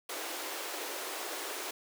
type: high-pass noise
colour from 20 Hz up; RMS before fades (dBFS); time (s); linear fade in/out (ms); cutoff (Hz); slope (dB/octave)
pink; -39; 0.09-1.71; 5; 320; 48
effects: none